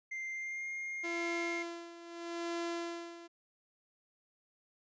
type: tone with pitch glide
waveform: triangle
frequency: 2093 to 2127 Hz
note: C7 to C7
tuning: 0 to +28 cents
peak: -36 dBFS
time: 0.11-1.63 s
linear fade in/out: 10 ms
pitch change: +28 cents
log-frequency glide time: 0.33-0.68 s
type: tone with tremolo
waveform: sawtooth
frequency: 340.1 Hz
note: F4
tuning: 46 cents flat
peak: -31 dBFS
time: 1.03-3.28 s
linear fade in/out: 20 ms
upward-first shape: sine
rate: 0.79 Hz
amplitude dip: 80%
effects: resampled to 16000 Hz